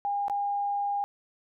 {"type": "tone with dropouts", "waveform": "sine", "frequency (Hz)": 810, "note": "G#5", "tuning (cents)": -43, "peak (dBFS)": -26, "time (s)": [0.05, 1.04], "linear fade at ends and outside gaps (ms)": 0, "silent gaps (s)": [0.282, 0.298], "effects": []}